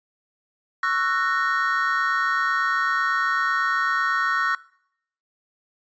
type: chord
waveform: triangle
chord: F# dominant seventh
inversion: second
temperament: just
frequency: 1110 / 1332 / 1480 / 1850 Hz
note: C#6 / E6 / F#6 / A#6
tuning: +2 / +18 / 0 / -14 cents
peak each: -24 dBFS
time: 0.83-4.55 s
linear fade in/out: 2 ms
effects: noise-tail reverb RT60 0.7 s tail -22 dB re dry + resampled to 16000 Hz